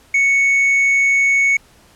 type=tone with tanh clipping; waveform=sine; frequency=2217 Hz; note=C#7; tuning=in tune; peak=-12 dBFS; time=0.14-1.57 s; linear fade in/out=5 ms; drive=3 dB; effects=pink hiss -50 dBFS RMS until 1.95 s + low-pass 12000 Hz 12 dB/octave